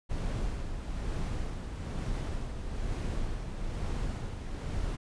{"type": "noise with tremolo", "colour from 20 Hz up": "brown", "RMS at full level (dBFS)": -32, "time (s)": [0.09, 4.97], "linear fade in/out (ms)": 20, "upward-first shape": "sine", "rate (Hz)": 1.1, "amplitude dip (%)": 45, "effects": ["resampled to 22050 Hz"]}